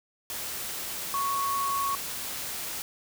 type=tone in noise; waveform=sine; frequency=1108.7 Hz; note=C#6; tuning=in tune; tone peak=-26 dBFS; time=1.14-1.95 s; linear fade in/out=0 ms; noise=white; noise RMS=-35 dBFS; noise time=0.3-2.82 s; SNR=+6 dB; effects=none